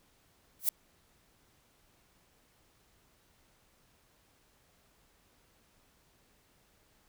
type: noise with exponential growth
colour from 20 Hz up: violet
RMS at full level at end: -23 dBFS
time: 0.59-0.69 s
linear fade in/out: 2 ms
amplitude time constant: 20 ms
effects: pink hiss -68 dBFS RMS until 7.08 s